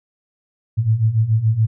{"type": "beating tone pair", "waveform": "sine", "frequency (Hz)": [106.7, 113.7], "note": ["G#2", "A#2"], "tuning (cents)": [47, -43], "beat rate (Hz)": 7, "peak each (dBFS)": [-19, -15], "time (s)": [0.77, 1.67], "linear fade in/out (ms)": 20, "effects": []}